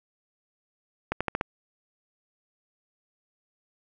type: accelerating click train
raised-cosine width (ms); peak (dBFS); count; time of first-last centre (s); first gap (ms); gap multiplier
0.5; -11; 5; 1.12-1.411; 86; 0.89
effects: none